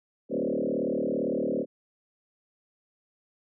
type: tone with frequency modulation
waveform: sine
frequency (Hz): 383.6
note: G4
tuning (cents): -37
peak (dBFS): -25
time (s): 0.29-1.66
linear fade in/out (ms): 50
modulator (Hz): 37.7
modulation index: 4.7
effects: none